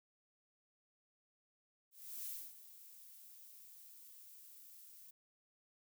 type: noise with ADSR envelope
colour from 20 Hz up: violet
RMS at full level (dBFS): -44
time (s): 1.91-5.11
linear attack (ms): 360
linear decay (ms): 260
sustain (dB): -14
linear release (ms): 7
effects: none